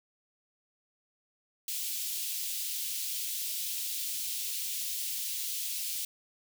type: high-pass noise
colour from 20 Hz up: white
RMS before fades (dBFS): -35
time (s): 1.68-6.05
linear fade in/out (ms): 2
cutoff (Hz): 2800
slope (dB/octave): 24
effects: none